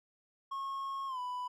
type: tone with pitch glide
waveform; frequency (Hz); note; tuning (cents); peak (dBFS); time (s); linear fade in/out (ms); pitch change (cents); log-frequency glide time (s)
triangle; 1089 to 992.9; C#6 to B5; -31 to +9; -34; 0.51-1.48; 10; -160; 1.07-1.19
effects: none